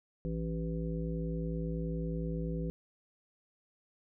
harmonic tone with a mistuned harmonic, 55 Hz, A1, in tune, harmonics 1 / 3 / 5 / 7 / 9, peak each -38 / -35 / -43 / -44 / -43 dBFS, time 0.25-2.7 s, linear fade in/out 0 ms, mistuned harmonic 1, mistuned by +45 cents, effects none

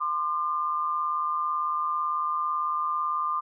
sine tone pair together, 1043 / 1201 Hz, C6 / D6, -6 / +38 cents, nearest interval major second, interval 244 cents, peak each -30 / -26 dBFS, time 0-3.41 s, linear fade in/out 20 ms, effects none

